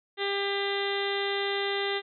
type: harmonic tone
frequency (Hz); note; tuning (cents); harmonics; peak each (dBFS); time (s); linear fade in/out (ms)
398.7; G4; +29; 1 / 2 / 3 / 4 / 5 / 6 / 7 / 8 / 9 / 10; -30 / -36 / -40 / -39 / -34 / -45 / -41 / -39 / -36 / -42; 0.17-2.02; 50
effects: none